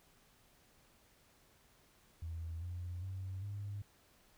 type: tone with pitch steps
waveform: sine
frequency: 82.41 / 88.32 / 94.66 / 101.46 Hz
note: E2 / F2 / F#2 / G#2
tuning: 0 / +20 / +40 / -40 cents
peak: -39 dBFS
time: 2.22-3.82 s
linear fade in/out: 5 ms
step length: 400 ms
effects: tanh soft clip ceiling -35 dBFS + pink hiss -68 dBFS RMS until 4.37 s